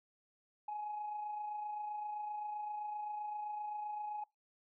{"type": "tone with amplitude modulation", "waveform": "sine", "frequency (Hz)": 840, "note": "G#5", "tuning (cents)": 19, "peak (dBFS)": -36, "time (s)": [0.68, 4.24], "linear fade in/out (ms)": 5, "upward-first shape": "sine", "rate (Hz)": 27.7, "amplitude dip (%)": 40, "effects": ["noise-tail reverb RT60 0.2 s tail -24 dB re dry", "tanh soft clip ceiling -34 dBFS"]}